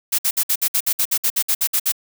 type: noise bursts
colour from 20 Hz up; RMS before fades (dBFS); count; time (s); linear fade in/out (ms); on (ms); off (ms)
blue; -18; 15; 0.12-1.922; 10; 66; 58
effects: none